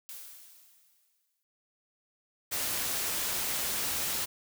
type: noise with exponential decay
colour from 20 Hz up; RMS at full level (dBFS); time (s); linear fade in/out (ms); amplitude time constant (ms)
blue; -42; 0.09-1.43; 0; 290
type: noise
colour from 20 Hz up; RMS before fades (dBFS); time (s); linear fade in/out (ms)
white; -32; 2.51-4.26; 20
effects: none